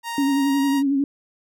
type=tone with pitch glide; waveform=sawtooth; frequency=932.3 to 944.2 Hz; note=A#5 to A#5; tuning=0 to +22 cents; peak=-23 dBFS; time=0.03-0.83 s; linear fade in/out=50 ms; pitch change=+22 cents; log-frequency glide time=0.23-0.62 s
type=tone with vibrato; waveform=sine; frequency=277.2 Hz; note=C#4; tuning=in tune; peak=-17 dBFS; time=0.18-1.04 s; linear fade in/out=2 ms; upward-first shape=sine; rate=11 Hz; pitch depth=46 cents each way
effects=none